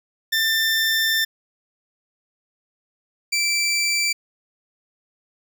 20% pulse tone pair in turn, 1787 / 2335 Hz, A6 / D7, +26 / -11 cents, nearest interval perfect fourth, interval 463 cents, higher second, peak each -13 / -14 dBFS, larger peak first, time 0.32-1.25 / 3.32-4.13 s, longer first, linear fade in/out 10 ms, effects none

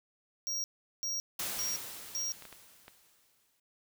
square tone bursts, 5640 Hz, F8, 16 cents sharp, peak -33 dBFS, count 4, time 0.47-2.32 s, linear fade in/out 0 ms, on 170 ms, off 390 ms
white noise with exponential decay, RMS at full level -35 dBFS, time 1.39-3.6 s, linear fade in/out 5 ms, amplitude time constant 480 ms
clicks, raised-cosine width 0.3 ms, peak -32 dBFS, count 4, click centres 2.423 / 2.453 / 2.527 / 2.881 s
effects none

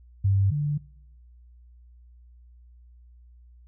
sine tone pair in turn, 98 / 146.83 Hz, G2 / D3, 0 / 0 cents, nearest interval perfect fifth, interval 700 cents, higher second, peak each -18 / -23 dBFS, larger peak first, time 0.24-0.51 / 0.51-0.78 s, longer neither, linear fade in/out 10 ms, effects noise-tail reverb RT60 0.9 s tail -24 dB re dry + added 60 Hz sine -49 dBFS peak until 3.67 s

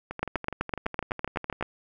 two click trains, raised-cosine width 0.5 ms, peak -19 / -11 dBFS, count 19 / 12, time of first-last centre 0.11-1.61 / 0.23-1.626 s, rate 12 / 7.88 Hz, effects none

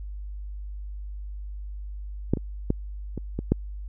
clicks, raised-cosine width 3 ms, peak -7 / -17 / -9 / -18 / -15 / -6 dBFS, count 6, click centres 2.336 / 2.372 / 2.704 / 3.177 / 3.39 / 3.52 s, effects added 50 Hz sine -33 dBFS peak until 3.88 s

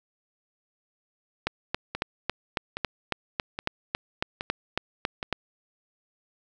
two click trains, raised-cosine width 0.3 ms, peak -9 / -15 dBFS, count 15 / 5, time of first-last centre 1.47-5.327 / 1.95-5.229 s, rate 3.63 / 1.22 Hz, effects none

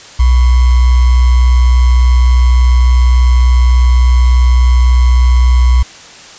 sine tone with sample-and-hold, 61.74 Hz, B1, in tune, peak -4 dBFS, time 0.19-5.83 s, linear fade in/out 10 ms, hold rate 1050 Hz, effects white hiss -34 dBFS RMS until 6.38 s + resampled to 16000 Hz

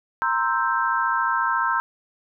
sine chord, C dominant seventh, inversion third, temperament equal, 932.3 / 1046.5 / 1318.5 / 1568 Hz, Bb5 / C6 / E6 / G6, 0 / 0 / 0 / 0 cents, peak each -25 dBFS, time 0.22-1.8 s, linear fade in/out 0 ms, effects none

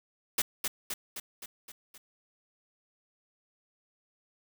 white noise with echo, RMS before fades -27 dBFS, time 0.38-0.42 s, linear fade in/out 5 ms, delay 260 ms, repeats 6, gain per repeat -4 dB, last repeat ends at 1.98 s, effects none

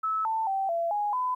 sine tone with pitch steps, 1301 / 889 / 776 / 676 / 828 / 1006 Hz, E6 / A5 / G5 / E5 / G#5 / B5, -23 / +18 / -18 / +43 / -5 / +32 cents, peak -25 dBFS, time 0.03-1.35 s, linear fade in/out 10 ms, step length 220 ms, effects 11-bit

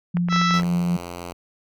sine tone with tremolo, 174.61 Hz, F3, in tune, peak -18 dBFS, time 0.14-0.97 s, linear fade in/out 10 ms, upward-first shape sine, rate 5.3 Hz, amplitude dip 25%
clicks, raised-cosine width 0.5 ms, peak -16 dBFS, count 8, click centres 0.17 / 0.286 / 0.326 / 0.362 / 0.415 / 0.509 / 0.597 / 0.633 s
harmonic tone, 659.3 Hz, E5, in tune, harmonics 2 / 3 / 4 / 5 / 6 / 7 / 8 / 9 / 10, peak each -20 / -27 / -32 / -33 / -30 / -40 / -33 / -38 / -45 dBFS, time 0.29-0.62 s, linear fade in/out 50 ms
5% pulse tone, 87.3 Hz, F2, in tune, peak -21 dBFS, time 0.53-1.33 s, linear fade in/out 10 ms
effects none

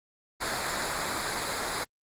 pink noise with comb filter, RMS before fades -30 dBFS, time 0.4-1.85 s, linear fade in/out 20 ms, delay 0.34 ms, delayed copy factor -0.8, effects low-pass 10000 Hz 12 dB/octave + Opus 24 kbps

